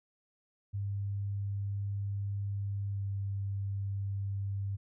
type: tone with pitch glide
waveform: sine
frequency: 100.1 to 98.95 Hz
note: G2 to G2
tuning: +37 to +17 cents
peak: -32 dBFS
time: 0.73-4.77 s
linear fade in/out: 20 ms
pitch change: -20 cents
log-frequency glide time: 2.91-3.01 s
effects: none